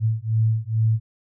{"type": "beating tone pair", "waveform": "sine", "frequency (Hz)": [110, 112.3], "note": ["A2", "A2"], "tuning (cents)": [0, 36], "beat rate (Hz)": 2.3, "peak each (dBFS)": -21, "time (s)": [0, 1], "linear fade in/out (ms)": 50, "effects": []}